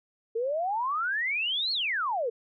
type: exponential two-way sweep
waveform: sine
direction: up then down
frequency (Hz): 440 to 4400 to 440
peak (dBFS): -26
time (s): 0.35-2.3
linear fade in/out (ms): 10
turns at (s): 1.72
effects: none